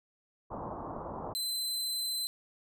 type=low-pass noise; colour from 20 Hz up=white; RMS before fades=-40 dBFS; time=0.5-1.34 s; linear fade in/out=20 ms; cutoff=1100 Hz; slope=48 dB/octave
type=tone; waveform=sawtooth; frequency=4058 Hz; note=B7; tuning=46 cents sharp; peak=-29 dBFS; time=1.35-2.27 s; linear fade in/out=0 ms
effects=none